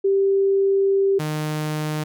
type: tone pair in turn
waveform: sine / sawtooth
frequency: 391.9 / 153.16 Hz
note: G4 / D#3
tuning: 0 / -27 cents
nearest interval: octave + major third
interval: 1627 cents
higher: first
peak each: -15 / -19 dBFS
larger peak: first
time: 0.04-1.19 / 1.19-2.04 s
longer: first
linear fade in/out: 10 ms
effects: none